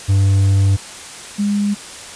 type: tone pair in turn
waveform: triangle / sine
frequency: 98 / 204.1 Hz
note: G2 / G#3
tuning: 0 / -30 cents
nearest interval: octave + minor second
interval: 1270 cents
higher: second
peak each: -8 / -14 dBFS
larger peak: first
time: 0.08-0.77 / 1.38-1.75 s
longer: first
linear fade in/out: 20 ms
effects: white hiss -33 dBFS RMS until 2.15 s + resampled to 22050 Hz